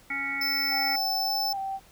harmonic tone, 277.2 Hz, C#4, in tune, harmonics 1 / 3 / 5 / 7 / 8, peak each -41 / -41 / -37 / -34 / -30 dBFS, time 0.1-0.96 s, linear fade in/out 5 ms
square tone, 5280 Hz, E8, 2 cents sharp, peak -27 dBFS, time 0.41-1.53 s, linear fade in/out 5 ms
sine tone with vibrato, 784 Hz, G5, in tune, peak -29 dBFS, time 0.69-1.8 s, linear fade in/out 50 ms, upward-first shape square, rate 1.7 Hz, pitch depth 16 cents each way
effects pink hiss -56 dBFS RMS until 1.91 s

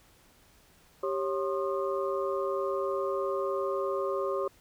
sine tone cluster, 392.2 / 549 / 1065 / 1222 Hz, G4 / C#5 / C6 / D#6, +1 / -17 / +30 / -32 cents, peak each -31 / -32 / -37 / -38 dBFS, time 1.03-4.48 s, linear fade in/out 5 ms, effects pink hiss -61 dBFS RMS until 4.6 s

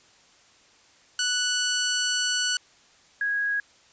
10% pulse / sine tone pair in turn, 1480 / 1652.2 Hz, F#6 / G#6, 0 / -9 cents, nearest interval major second, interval 191 cents, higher second, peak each -14 / -23 dBFS, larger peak first, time 1.19-2.57 / 3.21-3.6 s, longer first, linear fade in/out 2 ms, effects white hiss -57 dBFS RMS until 3.92 s + resampled to 16000 Hz

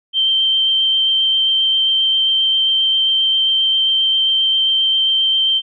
sine tone with vibrato, 3130 Hz, G7, 3 cents flat, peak -12 dBFS, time 0.13-5.62 s, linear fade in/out 50 ms, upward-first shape triangle, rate 7.5 Hz, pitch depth 9 cents each way, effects none

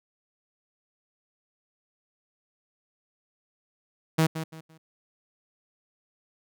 sawtooth tone with echo, 160 Hz, D#3, 49 cents sharp, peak -15 dBFS, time 4.18-4.27 s, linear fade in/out 10 ms, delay 170 ms, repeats 3, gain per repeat -11 dB, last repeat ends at 4.78 s, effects none

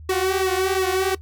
sawtooth tone with flanger, 377.3 Hz, F#4, 34 cents sharp, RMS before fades -21 dBFS, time 0.09-1.15 s, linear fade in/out 5 ms, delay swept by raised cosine 1.3 to 6.9 ms, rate 2.8 Hz, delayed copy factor -0.65, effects noise-tail reverb RT60 0.1 s tail -19 dB re dry + added 78 Hz sine -37 dBFS peak until 1.21 s

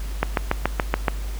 click train, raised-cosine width 0.5 ms, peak -3 dBFS, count 7, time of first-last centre 0.23-1.082 s, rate 7.04 Hz, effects added 50 Hz sine -26 dBFS peak until 1.39 s + pink hiss -41 dBFS RMS until 1.39 s

